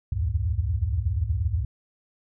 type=tone cluster; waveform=sine; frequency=65.7 / 78.3 / 86.6 / 103.6 Hz; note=C2 / D#2 / F2 / G#2; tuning=+8 / +11 / -14 / -4 cents; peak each=-28 dBFS; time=0.12-1.65 s; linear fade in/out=5 ms; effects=none